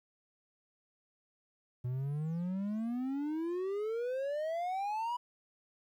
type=exponential sweep; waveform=triangle; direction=up; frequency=121.3 to 987.8 Hz; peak=-31 dBFS; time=1.84-5.17 s; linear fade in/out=10 ms; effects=12-bit